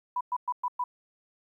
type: tone bursts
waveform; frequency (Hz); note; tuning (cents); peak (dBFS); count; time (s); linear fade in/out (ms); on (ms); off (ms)
sine; 987.8; B5; 0; -26; 5; 0.16-0.84; 5; 48; 110
effects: 11-bit